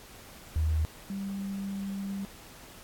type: tone pair in turn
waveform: sine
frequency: 78.3 / 196.68 Hz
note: D#2 / G3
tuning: +11 / +6 cents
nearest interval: octave + major third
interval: 1595 cents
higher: second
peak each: -24 / -32 dBFS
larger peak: first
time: 0.56-0.85 / 1.1-2.25 s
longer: second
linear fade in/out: 0 ms
effects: pink hiss -50 dBFS RMS until 2.83 s + AAC 64 kbps